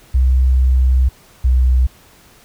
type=tone pair in turn; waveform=sine; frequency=64.2 / 63.21 Hz; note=C2 / B1; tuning=-32 / +41 cents; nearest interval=unison; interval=27 cents; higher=first; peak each=-9 dBFS; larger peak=neither; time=0.14-1.09 / 1.44-1.87 s; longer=first; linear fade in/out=10 ms; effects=pink hiss -47 dBFS RMS until 2.44 s